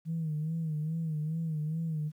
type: tone with vibrato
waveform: sine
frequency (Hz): 158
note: D#3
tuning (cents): +27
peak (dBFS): -29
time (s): 0.05-2.12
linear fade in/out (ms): 50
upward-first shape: sine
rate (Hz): 2.4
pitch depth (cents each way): 77
effects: tanh soft clip ceiling -26 dBFS + 11-bit